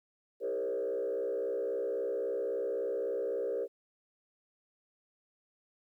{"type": "tone with frequency modulation", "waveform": "sine", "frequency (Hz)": 472, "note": "A#4", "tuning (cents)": 22, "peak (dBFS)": -30, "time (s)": [0.4, 3.68], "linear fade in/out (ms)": 50, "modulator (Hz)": 63.7, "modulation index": 1.3, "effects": ["tanh soft clip ceiling -26 dBFS", "12-bit"]}